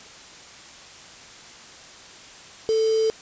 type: tone with quantisation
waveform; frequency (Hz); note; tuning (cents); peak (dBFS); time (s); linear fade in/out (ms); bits
sine; 441.9; A4; +7; -18; 2.69-3.1; 0; 5
effects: white hiss -44 dBFS RMS until 3.21 s + resampled to 16000 Hz